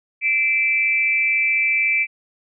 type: tone with amplitude modulation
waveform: sine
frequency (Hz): 2335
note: D7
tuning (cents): -11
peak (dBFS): -12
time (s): 0.21-2.07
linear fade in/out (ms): 50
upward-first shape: sine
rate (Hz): 266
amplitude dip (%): 80
effects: none